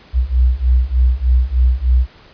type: beating tone pair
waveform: sine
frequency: 60.7 / 64 Hz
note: B1 / C2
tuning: -29 / -38 cents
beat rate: 3.3 Hz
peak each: -14 / -13 dBFS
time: 0.13-2.07 s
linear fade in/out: 50 ms
effects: pink hiss -45 dBFS RMS until 2.33 s + resampled to 11025 Hz